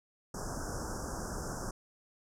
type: band-stop noise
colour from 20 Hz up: pink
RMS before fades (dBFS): -38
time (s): 0.34-1.71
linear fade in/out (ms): 5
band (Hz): 1600 to 5200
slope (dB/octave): 96
effects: low-pass 8000 Hz 12 dB/octave